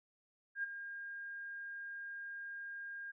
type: tone with ADSR envelope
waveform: sine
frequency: 1613 Hz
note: G6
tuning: 49 cents sharp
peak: -33 dBFS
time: 0.55-3.12 s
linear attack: 84 ms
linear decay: 17 ms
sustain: -10 dB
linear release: 18 ms
effects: none